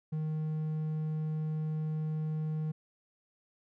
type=tone; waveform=triangle; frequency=155.56 Hz; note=D#3; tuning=in tune; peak=-29 dBFS; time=0.12-2.72 s; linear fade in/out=10 ms; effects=none